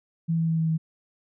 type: tone with pitch steps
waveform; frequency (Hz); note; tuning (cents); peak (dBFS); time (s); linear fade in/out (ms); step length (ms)
sine; 164.81 / 163.67 / 162.54 / 161.42 / 160.3; E3 / E3 / E3 / E3 / E3; 0 / -12 / -24 / -36 / -48; -21; 0.28-0.78; 20; 100
effects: none